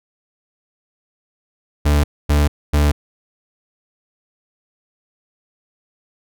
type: tone bursts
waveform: 40% pulse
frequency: 73.42 Hz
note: D2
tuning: in tune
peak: -11 dBFS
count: 3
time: 1.85-2.92 s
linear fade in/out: 10 ms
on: 190 ms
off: 250 ms
effects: none